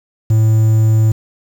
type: tone with quantisation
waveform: triangle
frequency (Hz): 110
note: A2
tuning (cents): 0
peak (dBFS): -6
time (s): 0.3-1.12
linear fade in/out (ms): 5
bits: 6
effects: none